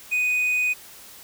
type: tone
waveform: triangle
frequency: 2489 Hz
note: D#7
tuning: in tune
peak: -18 dBFS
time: 0.11-0.74 s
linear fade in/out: 20 ms
effects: white hiss -45 dBFS RMS until 1.23 s